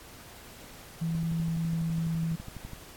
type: tone with pitch glide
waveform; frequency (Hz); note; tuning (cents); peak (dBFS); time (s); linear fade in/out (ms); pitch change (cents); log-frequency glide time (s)
sine; 164.81 to 163.86; E3 to E3; 0 to -10; -27; 1.01-2.36; 10; -10; 1.69-2.2
type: click train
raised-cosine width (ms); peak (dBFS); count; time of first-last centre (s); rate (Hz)
5; -28; 20; 1.15-2.733; 12
effects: pink hiss -49 dBFS RMS until 2.96 s + AAC 64 kbps